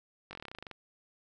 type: slowing click train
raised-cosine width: 0.3 ms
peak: -27 dBFS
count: 14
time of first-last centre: 0.31-0.713 s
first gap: 20 ms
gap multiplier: 1.07
effects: none